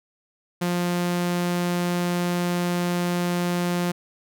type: tone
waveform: sawtooth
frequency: 175.9 Hz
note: F3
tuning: 13 cents sharp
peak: -18 dBFS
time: 0.61-3.92 s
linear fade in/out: 10 ms
effects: none